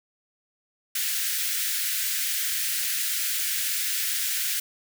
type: high-pass noise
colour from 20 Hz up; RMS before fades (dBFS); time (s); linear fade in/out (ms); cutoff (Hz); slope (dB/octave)
white; -27; 0.95-4.6; 5; 1500; 48
effects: none